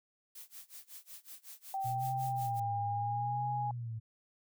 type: noise with tremolo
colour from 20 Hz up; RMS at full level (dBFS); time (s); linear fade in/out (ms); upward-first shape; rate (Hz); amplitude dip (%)
blue; -48; 0.35-2.6; 5; sine; 5.4; 95
type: tone with pitch glide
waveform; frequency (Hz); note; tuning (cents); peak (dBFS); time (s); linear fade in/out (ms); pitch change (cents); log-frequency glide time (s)
sine; 777 to 828; G5 to G#5; -16 to -5; -33; 1.74-3.71; 2; +111; 1.84-3.49
type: tone with vibrato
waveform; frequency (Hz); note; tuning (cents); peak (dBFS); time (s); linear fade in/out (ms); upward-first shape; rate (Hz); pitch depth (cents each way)
sine; 117; A#2; +7; -37; 1.84-4; 20; sine; 0.75; 150
effects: none